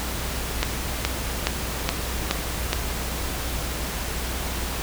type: click train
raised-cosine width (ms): 0.2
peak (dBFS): -3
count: 6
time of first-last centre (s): 0.63-2.731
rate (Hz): 2.38
effects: added 60 Hz sine -30 dBFS peak until 4.82 s + pink hiss -30 dBFS RMS until 4.82 s